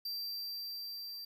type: tone with level ramp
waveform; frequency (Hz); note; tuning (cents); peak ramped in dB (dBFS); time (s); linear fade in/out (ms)
square; 4699; D8; 0; -37 to -43; 0.05-1.25; 5
effects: 11-bit